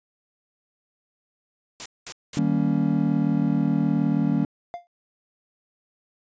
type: noise bursts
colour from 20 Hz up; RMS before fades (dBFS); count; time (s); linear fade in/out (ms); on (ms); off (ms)
white; -34; 3; 1.8-2.388; 0; 56; 210
type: chord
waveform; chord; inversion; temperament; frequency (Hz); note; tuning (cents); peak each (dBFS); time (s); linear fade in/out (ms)
triangle; Eb dominant seventh; none; just; 155.56 / 194.45 / 233.3 / 280; Eb3 / G3 / Bb3 / Db4; 0 / -14 / +2 / +18; -23; 2.37-4.45; 2
type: tone with exponential decay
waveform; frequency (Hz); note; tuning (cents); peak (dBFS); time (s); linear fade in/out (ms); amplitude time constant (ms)
triangle; 698.5; F5; 0; -25; 4.74-4.87; 0; 28
effects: resampled to 16000 Hz